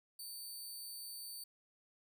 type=tone; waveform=15% pulse; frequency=4565 Hz; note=D8; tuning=50 cents flat; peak=-39 dBFS; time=0.19-1.44 s; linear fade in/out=5 ms; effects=none